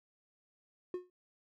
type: tone with exponential decay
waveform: triangle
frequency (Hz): 361.2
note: F#4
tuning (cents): -42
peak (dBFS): -30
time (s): 0.94-1.1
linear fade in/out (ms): 2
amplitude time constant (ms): 34
effects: none